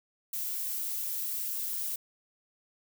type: noise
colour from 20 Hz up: violet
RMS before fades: -34 dBFS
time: 0.33-1.96 s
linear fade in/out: 5 ms
effects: none